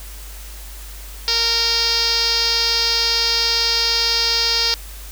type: tone with low-pass filter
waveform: 5% pulse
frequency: 462.2 Hz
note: A#4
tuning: 15 cents flat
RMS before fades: -18 dBFS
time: 1.28-4.74 s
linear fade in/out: 0 ms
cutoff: 4900 Hz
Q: 6.8
effects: added 50 Hz sine -33 dBFS peak until 5.11 s + white hiss -39 dBFS RMS until 5.11 s